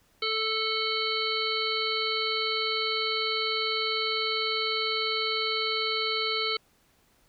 harmonic tone, 440 Hz, A4, in tune, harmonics 1 / 3 / 5 / 7 / 9 / 10, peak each -33 / -33 / -33 / -33 / -33 / -33 dBFS, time 0.22-6.57 s, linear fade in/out 5 ms, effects pink hiss -65 dBFS RMS until 7.28 s

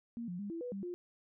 sine tone with pitch steps, 233.9 / 177.3 / 203.1 / 333.2 / 491.7 / 196.9 / 353.6 Hz, A#3 / F3 / G#3 / E4 / B4 / G3 / F4, +6 / +26 / -38 / +19 / -8 / +8 / +22 cents, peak -38 dBFS, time 0.17-0.94 s, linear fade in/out 0 ms, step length 110 ms, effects none

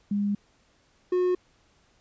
sine / triangle tone pair in turn, 203.4 / 362.4 Hz, G#3 / F#4, -36 / -36 cents, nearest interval minor seventh, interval 1000 cents, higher second, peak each -23 / -19 dBFS, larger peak second, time 0.11-0.35 / 1.12-1.35 s, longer first, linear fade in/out 5 ms, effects pink hiss -64 dBFS RMS until 2 s + resampled to 16000 Hz

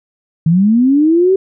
sine linear sweep, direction up, 154.8 to 390.1 Hz, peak -7 dBFS, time 0.46-1.36 s, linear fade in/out 5 ms, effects none

